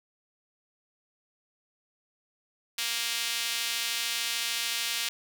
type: tone with high-pass filter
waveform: sawtooth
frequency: 233.1 Hz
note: A#3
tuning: in tune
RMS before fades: -31 dBFS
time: 2.78-5.09 s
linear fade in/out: 5 ms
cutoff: 3000 Hz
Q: 1.2
effects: none